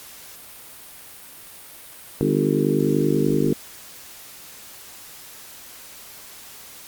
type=harmonic tone with a mistuned harmonic; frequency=50.2 Hz; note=G1; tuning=42 cents sharp; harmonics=3 / 4 / 5 / 6 / 7 / 8 / 9; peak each=-24 / -27 / -24 / -23 / -25 / -26 / -27 dBFS; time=2.21-3.53 s; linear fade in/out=0 ms; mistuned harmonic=8; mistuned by=-29 cents; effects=white hiss -42 dBFS RMS until 6.87 s + Opus 48 kbps